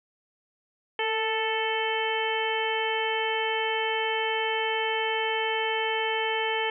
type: harmonic tone with a mistuned harmonic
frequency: 440 Hz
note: A4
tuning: in tune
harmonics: 1 / 2 / 3 / 4 / 5 / 6 / 7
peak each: -30 / -30 / -40 / -33 / -33 / -36 / -33 dBFS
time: 0.99-6.7 s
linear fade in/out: 2 ms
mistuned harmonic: 1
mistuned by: +28 cents
effects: none